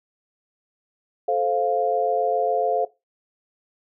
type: chord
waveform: sine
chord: F major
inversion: first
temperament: just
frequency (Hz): 436.5 / 523.8 / 698.5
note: A4 / C5 / F5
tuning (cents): -14 / +2 / 0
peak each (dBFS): -24 / -25 / -22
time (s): 1.28-2.85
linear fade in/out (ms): 5
effects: noise-tail reverb RT60 0.2 s tail -17 dB re dry